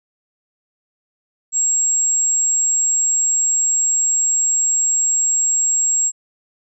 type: tone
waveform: sine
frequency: 7590 Hz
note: A#8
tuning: 30 cents sharp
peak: -14 dBFS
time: 1.52-6.12 s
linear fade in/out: 50 ms
effects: none